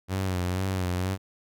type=tone with vibrato; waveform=sawtooth; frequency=92.5 Hz; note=F#2; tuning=in tune; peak=-22 dBFS; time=0.08-1.18 s; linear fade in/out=50 ms; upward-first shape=sine; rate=2.1 Hz; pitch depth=64 cents each way; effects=none